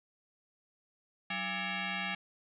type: tone with frequency modulation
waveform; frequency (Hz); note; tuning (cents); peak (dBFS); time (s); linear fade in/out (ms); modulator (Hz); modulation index
sine; 311.1; D#4; 0; -33; 1.3-2.15; 5; 499; 5.7
effects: none